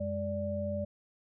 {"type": "tone cluster", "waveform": "sine", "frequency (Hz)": [92.1, 205.5, 584], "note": ["F#2", "G#3", "D5"], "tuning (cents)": [-7, -18, -10], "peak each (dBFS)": [-37, -37, -34], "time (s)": [0, 0.85], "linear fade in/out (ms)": 10, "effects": []}